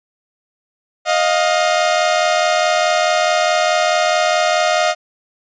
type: tone pair together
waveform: sawtooth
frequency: 622.3 / 707 Hz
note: D#5 / F5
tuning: 0 / +21 cents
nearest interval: major second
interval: 221 cents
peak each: -12 dBFS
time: 1.05-4.95 s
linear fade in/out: 50 ms
effects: resampled to 16000 Hz